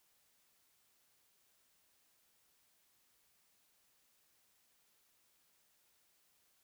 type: silence
effects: white hiss -74 dBFS RMS until 6.63 s